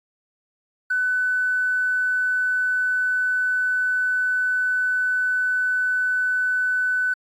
triangle tone, 1500 Hz, F#6, 23 cents sharp, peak -15 dBFS, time 0.9-7.14 s, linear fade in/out 10 ms, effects tanh soft clip ceiling -17 dBFS + AAC 64 kbps

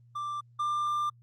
triangle tone pair in turn, 1179 / 1191.3 Hz, D6 / D6, +6 / +24 cents, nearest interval unison, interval 18 cents, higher second, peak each -30 / -25 dBFS, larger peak second, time 0.15-0.41 / 0.59-1.1 s, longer second, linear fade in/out 10 ms, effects added 119 Hz sine -55 dBFS peak until 1.22 s + Opus 32 kbps

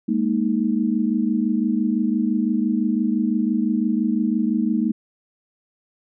sine chord, Ab suspended second, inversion none, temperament just, 207.7 / 233.6 / 311.5 Hz, Ab3 / Bb3 / Eb4, 0 / +4 / +2 cents, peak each -22 / -21 / -24 dBFS, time 0.08-4.92 s, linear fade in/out 10 ms, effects none

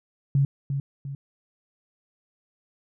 sine tone with echo, 138.7 Hz, C#3, 1 cent sharp, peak -17 dBFS, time 0.35-0.45 s, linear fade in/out 2 ms, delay 350 ms, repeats 2, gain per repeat -7 dB, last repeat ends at 1.15 s, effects none

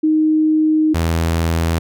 sine / sawtooth tone pair in turn, 311.1 / 82.71 Hz, D#4 / E2, 0 / +6 cents, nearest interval octave + major seventh, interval 2294 cents, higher first, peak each -11 dBFS, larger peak neither, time 0.03-0.94 / 0.94-1.79 s, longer first, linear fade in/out 10 ms, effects none

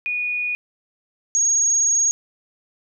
sine tone pair in turn, 2460 / 6592 Hz, D#7 / G#8, -20 / -14 cents, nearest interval octave + perfect fourth, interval 1706 cents, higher second, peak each -21 / -15 dBFS, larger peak second, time 0.06-0.55 / 1.35-2.11 s, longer second, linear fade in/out 0 ms, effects none

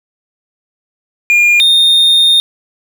triangle tone pair in turn, 2416 / 3665 Hz, D7 / A#7, +48 / -30 cents, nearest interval perfect fifth, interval 722 cents, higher second, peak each -4 dBFS, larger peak neither, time 1.3-1.6 / 1.6-2.4 s, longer second, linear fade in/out 0 ms, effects none

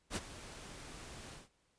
pink noise with ADSR envelope, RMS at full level -36 dBFS, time 0.1-1.49 s, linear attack 60 ms, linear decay 36 ms, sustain -14 dB, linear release 160 ms, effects pink hiss -75 dBFS RMS until 1.78 s + resampled to 22050 Hz

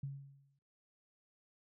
sine tone with exponential decay, 138.59 Hz, C#3, in tune, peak -36 dBFS, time 0.03-0.59 s, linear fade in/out 5 ms, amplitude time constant 120 ms, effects noise-tail reverb RT60 0.5 s tail -19 dB re dry

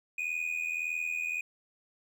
triangle tone with amplitude modulation, 2472 Hz, D#7, 12 cents flat, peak -26 dBFS, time 0.18-1.41 s, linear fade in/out 5 ms, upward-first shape sine, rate 81.7 Hz, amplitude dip 75%, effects none

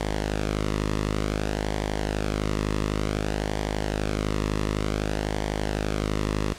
sawtooth tone with flanger, 51.91 Hz, G#1, in tune, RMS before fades -27 dBFS, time 0-6.54 s, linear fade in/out 10 ms, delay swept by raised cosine 0.75 to 1.32 ms, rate 0.55 Hz, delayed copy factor -0.65, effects pink hiss -42 dBFS RMS until 6.58 s + low-pass 8000 Hz 12 dB/octave

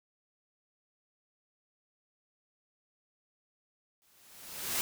white noise with exponential growth, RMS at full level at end -30 dBFS, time 4.02-4.81 s, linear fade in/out 0 ms, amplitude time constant 170 ms, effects none

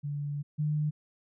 sine tone pair in turn, 144.8 / 150.7 Hz, D3 / D3, -24 / +45 cents, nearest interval minor second, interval 69 cents, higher second, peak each -31 / -26 dBFS, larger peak second, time 0.03-0.43 / 0.58-0.91 s, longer first, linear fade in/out 20 ms, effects none

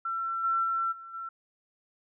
sine tone with level steps, 1348 Hz, E6, 38 cents sharp, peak -29 / -24 / -26 / -42 / -35 dBFS, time 0.05-1.29 s, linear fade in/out 5 ms, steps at 0.43 / 0.63 / 0.91 / 1.13 s, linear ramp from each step 20 ms, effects none

